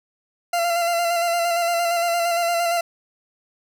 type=tone with vibrato; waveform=40% pulse; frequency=686 Hz; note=F5; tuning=31 cents flat; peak=-18 dBFS; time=0.53-2.81 s; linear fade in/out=5 ms; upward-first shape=square; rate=8.7 Hz; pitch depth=24 cents each way; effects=none